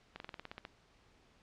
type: slowing click train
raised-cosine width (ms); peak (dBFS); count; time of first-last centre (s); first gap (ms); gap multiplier
0.3; -28; 10; 0.16-0.651; 41; 1.07
effects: pink hiss -67 dBFS RMS until 1.42 s + low-pass 5000 Hz 12 dB/octave